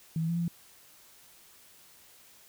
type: tone with pitch steps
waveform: sine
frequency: 161.4 / 163.1 / 169.1 / 171.2 / 170 Hz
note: E3 / E3 / E3 / F3 / F3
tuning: -36 / -18 / +44 / -34 / -46 cents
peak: -27 dBFS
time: 0.16-0.48 s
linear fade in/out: 2 ms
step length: 64 ms
effects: white hiss -57 dBFS RMS until 2.48 s